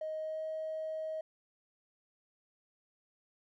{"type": "tone with pitch glide", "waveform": "triangle", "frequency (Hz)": [626, 631.4], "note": ["D#5", "D#5"], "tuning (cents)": [10, 25], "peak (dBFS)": -32, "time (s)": [0.01, 1.21], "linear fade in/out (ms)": 5, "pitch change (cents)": 15, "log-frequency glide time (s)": [0.19, 0.45], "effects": ["tanh soft clip ceiling -33 dBFS"]}